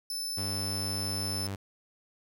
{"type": "tone", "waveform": "sawtooth", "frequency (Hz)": 5274, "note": "E8", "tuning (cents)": 0, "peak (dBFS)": -30, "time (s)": [0.1, 1.47], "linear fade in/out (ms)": 2}
{"type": "tone with pitch glide", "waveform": "sawtooth", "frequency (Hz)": [100, 98.28], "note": ["G2", "G2"], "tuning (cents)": [35, 5], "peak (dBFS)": -30, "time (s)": [0.37, 1.56], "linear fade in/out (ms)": 10, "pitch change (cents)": -30, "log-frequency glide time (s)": [1.29, 1.45]}
{"effects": []}